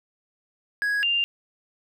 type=tone pair in turn; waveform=triangle / sine; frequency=1661.2 / 2794 Hz; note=G#6 / F7; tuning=0 / 0 cents; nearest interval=major sixth; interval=900 cents; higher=second; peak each=-20 dBFS; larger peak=neither; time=0.82-1.03 / 1.03-1.24 s; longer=neither; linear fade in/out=0 ms; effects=none